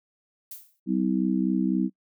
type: noise with exponential decay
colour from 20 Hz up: violet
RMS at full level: -36 dBFS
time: 0.51-0.8 s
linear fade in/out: 5 ms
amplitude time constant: 61 ms
type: harmonic tone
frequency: 63.9 Hz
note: C2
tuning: 40 cents flat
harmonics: 3 / 4 / 5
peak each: -25 / -26 / -27 dBFS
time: 0.86-1.9 s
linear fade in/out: 50 ms
effects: noise-tail reverb RT60 0.1 s tail -24 dB re dry